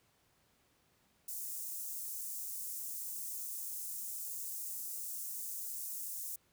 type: high-pass noise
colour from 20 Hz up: white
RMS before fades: -42 dBFS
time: 1.28-6.36 s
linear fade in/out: 5 ms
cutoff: 6900 Hz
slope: 24 dB/octave
effects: pink hiss -72 dBFS RMS until 6.52 s + high-pass 60 Hz 12 dB/octave

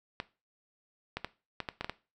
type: clicks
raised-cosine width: 0.3 ms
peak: -18 dBFS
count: 8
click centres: 0.201 / 1.17 / 1.246 / 1.603 / 1.688 / 1.81 / 1.845 / 1.896 s
effects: noise-tail reverb RT60 0.3 s tail -17 dB re dry

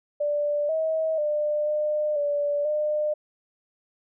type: tone with pitch steps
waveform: sine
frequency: 587 / 638 / 598 / 603 / 580 / 603 Hz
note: D5 / D#5 / D5 / D5 / D5 / D5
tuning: -1 / +43 / +31 / +46 / -22 / +46 cents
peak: -22 dBFS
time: 0.2-3.14 s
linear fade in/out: 10 ms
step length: 490 ms
effects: none

